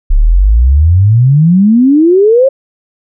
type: exponential sweep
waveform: sine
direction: up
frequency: 32.93 to 554 Hz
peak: -3 dBFS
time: 0.1-2.49 s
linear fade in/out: 10 ms
effects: none

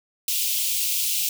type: high-pass noise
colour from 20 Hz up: white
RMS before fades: -24 dBFS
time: 0.28-1.29 s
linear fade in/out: 2 ms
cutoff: 2500 Hz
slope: 48 dB/octave
effects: none

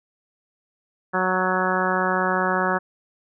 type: harmonic tone with a mistuned harmonic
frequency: 185 Hz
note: F#3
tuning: in tune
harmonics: 1 / 2 / 3 / 4 / 5 / 6 / 7 / 8 / 9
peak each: -28 / -28 / -28 / -28 / -28 / -28 / -28 / -28 / -28 dBFS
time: 1.13-2.79 s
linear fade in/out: 20 ms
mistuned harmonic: 9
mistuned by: +16 cents
effects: none

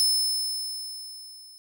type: tone with level ramp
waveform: sawtooth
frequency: 5240 Hz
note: E8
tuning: 11 cents flat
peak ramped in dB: -16 to -44 dBFS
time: 0-1.58 s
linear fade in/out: 0 ms
effects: none

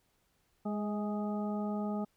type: harmonic tone with a mistuned harmonic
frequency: 207.7 Hz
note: G#3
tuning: in tune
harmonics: 1 / 2 / 3 / 4 / 6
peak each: -33 / -42 / -42 / -43 / -47 dBFS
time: 0.65-2.05 s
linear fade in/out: 10 ms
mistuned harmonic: 3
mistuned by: +32 cents
effects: pink hiss -74 dBFS RMS until 2.16 s

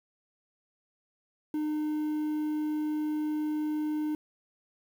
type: tone with quantisation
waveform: triangle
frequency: 304.3 Hz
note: D#4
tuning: 38 cents flat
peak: -26 dBFS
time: 1.54-4.15 s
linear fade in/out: 2 ms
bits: 9
effects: none

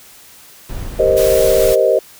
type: noise with tremolo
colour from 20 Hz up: brown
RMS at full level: -24 dBFS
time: 0.69-1.73 s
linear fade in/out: 5 ms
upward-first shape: triangle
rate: 3.3 Hz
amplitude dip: 25%
type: chord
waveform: sine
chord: C minor seventh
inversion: second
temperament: equal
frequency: 392 / 466.2 / 523.3 / 622.3 Hz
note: G4 / Bb4 / C5 / Eb5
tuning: 0 / 0 / 0 / 0 cents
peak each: -17 / -16 / -14 / -14 dBFS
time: 0.99-1.99 s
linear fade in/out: 5 ms
type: noise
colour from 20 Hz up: white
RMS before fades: -24 dBFS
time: 1.16-1.76 s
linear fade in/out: 20 ms
effects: white hiss -42 dBFS RMS until 2.19 s

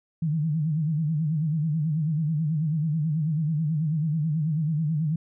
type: tone with vibrato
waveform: sine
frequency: 155.56 Hz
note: D#3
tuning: in tune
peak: -22 dBFS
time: 0.22-5.16 s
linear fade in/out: 5 ms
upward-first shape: sine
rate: 9.2 Hz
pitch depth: 110 cents each way
effects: none

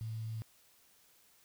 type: tone with quantisation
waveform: sine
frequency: 111.5 Hz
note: A2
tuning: 23 cents sharp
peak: -37 dBFS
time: 0.01-0.42 s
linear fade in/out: 0 ms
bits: 10
effects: white hiss -66 dBFS RMS until 1.44 s

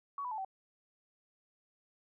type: tone with pitch steps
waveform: sine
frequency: 1124 / 989.9 / 871.7 / 767.7 Hz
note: C#6 / B5 / A5 / G5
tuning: +24 / +4 / -16 / -36 cents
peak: -36 dBFS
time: 0.18-0.448 s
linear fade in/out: 2 ms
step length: 67 ms
effects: none

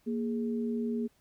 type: tone pair together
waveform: sine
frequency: 233 / 415.1 Hz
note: A#3 / G#4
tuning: -1 / -1 cents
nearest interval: minor seventh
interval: 1000 cents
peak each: -30 / -36 dBFS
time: 0.06-1.08 s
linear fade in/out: 20 ms
effects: pink hiss -69 dBFS RMS until 1.2 s

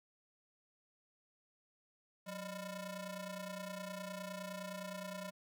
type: ring-modulated tone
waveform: sawtooth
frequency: 398.3 Hz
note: G4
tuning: 28 cents sharp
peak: -36 dBFS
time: 2.26-5.31 s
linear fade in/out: 20 ms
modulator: 214 Hz
effects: none

